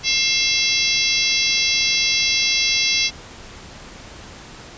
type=harmonic tone with a mistuned harmonic; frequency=669 Hz; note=E5; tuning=25 cents sharp; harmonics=3 / 4 / 5 / 6 / 7 / 8 / 9; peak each=-24 / -24 / -24 / -24 / -24 / -24 / -24 dBFS; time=0.03-3.11 s; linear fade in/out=50 ms; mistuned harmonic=3; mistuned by=+96 cents; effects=pink hiss -39 dBFS RMS until 4.77 s + resampled to 16000 Hz